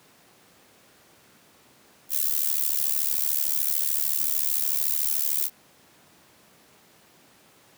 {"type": "noise with amplitude modulation", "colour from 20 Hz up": "violet", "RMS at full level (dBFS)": -21, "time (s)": [2.09, 5.5], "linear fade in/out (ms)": 50, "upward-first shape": "sine", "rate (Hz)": 73.5, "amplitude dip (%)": 95, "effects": ["pink hiss -56 dBFS RMS until 7.77 s", "high-pass 150 Hz 12 dB/octave"]}